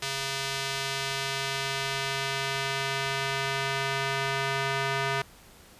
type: tone with band-pass filter sweep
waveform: square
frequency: 136.5 Hz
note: C#3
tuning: 26 cents flat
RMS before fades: -30 dBFS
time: 0.02-5.22 s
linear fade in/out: 5 ms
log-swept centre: 4300 to 1800 Hz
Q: 0.75
effects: pink hiss -53 dBFS RMS until 5.79 s + resampled to 32000 Hz